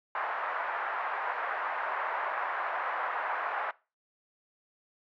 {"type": "band-pass noise", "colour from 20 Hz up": "pink", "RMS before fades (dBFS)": -33, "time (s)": [0.15, 3.71], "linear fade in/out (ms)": 2, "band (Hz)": [730, 1700], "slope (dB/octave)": 24, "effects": ["noise-tail reverb RT60 0.3 s tail -21 dB re dry", "MP3 96 kbps"]}